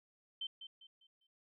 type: tone with echo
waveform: sine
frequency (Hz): 3100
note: G7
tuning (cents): -20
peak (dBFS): -38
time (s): 0.41-0.47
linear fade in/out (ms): 5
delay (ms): 200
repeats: 4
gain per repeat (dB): -9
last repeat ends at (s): 1.27
effects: none